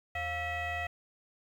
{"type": "tone with frequency modulation", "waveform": "sine", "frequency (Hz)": 1323, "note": "E6", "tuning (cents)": 6, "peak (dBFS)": -31, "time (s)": [0.15, 0.87], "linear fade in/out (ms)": 5, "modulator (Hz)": 620, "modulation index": 2, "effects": ["tanh soft clip ceiling -28 dBFS", "10-bit"]}